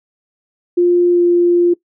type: tone with pitch glide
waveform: sine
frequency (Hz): 351.5 to 348.7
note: F4 to F4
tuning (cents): +11 to -3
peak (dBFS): -8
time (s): 0.77-1.74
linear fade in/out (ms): 10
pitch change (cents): -14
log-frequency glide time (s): 1.11-1.21
effects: noise-tail reverb RT60 0.1 s tail -20 dB re dry